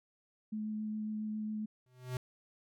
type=tone with vibrato; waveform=sine; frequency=214.6 Hz; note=A3; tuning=43 cents flat; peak=-35 dBFS; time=0.52-1.66 s; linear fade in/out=10 ms; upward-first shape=sine; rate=7.3 Hz; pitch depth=9 cents each way
type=tone with exponential growth; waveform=square; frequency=126.5 Hz; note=B2; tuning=42 cents sharp; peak=-33 dBFS; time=1.86-2.17 s; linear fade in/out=2 ms; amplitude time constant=67 ms
effects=none